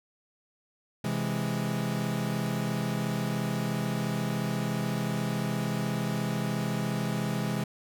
40% pulse chord, C augmented, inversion none, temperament equal, 130.81 / 164.81 / 207.7 Hz, C3 / E3 / G#3, 0 / 0 / 0 cents, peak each -32 / -32 / -31 dBFS, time 1.04-7.64 s, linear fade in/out 5 ms, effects none

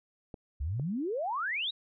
clicks, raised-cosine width 2 ms, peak -29 dBFS, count 2, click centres 0.342 / 0.797 s
sine exponential sweep, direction up, 63.2 to 3951 Hz, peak -30 dBFS, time 0.6-1.71 s, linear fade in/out 10 ms
effects none

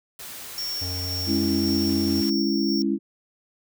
white noise, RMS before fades -38 dBFS, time 0.19-2.3 s, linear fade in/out 5 ms
square tone with tremolo, 5480 Hz, F8, 34 cents flat, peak -28 dBFS, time 0.58-2.82 s, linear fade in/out 0 ms, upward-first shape square, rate 1.9 Hz, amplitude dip 25%
harmonic tone, 90.7 Hz, F#2, 34 cents flat, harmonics 1 / 3 / 5 / 7 / 9, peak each -30 / -40 / -44 / -47 / -49 dBFS, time 0.81-2.22 s, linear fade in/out 10 ms
sine chord, C# minor, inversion second, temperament just, 207.9 / 277.2 / 332.6 Hz, G#3 / C#4 / E4, +2 / 0 / +16 cents, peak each -25 dBFS, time 1.26-2.99 s, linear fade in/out 50 ms
effects none

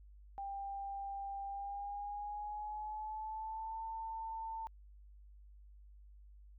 sine tone with pitch glide, 793 to 895.3 Hz, G5 to A5, +20 to +30 cents, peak -40 dBFS, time 0.38-4.67 s, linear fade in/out 0 ms, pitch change +210 cents, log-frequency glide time 1.46-3.83 s, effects added 50 Hz sine -55 dBFS peak until 6.58 s

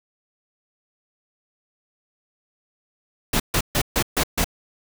pink noise bursts, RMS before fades -20 dBFS, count 6, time 3.33-4.444 s, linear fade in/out 5 ms, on 69 ms, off 140 ms, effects none

